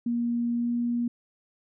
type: tone with pitch glide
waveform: sine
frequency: 237 to 238.6 Hz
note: A#3 to A#3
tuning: +29 to +41 cents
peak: -24 dBFS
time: 0.06-1.08 s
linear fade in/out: 5 ms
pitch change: +12 cents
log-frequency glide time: 0.54-0.71 s
effects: none